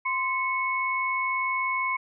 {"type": "tone pair together", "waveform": "sine", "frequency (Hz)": [1039.1, 2203], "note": ["C6", "C#7"], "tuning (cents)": [-12, -11], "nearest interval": "octave + minor second", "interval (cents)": 1301, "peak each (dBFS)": -27, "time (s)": [0.05, 1.97], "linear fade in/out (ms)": 10, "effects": []}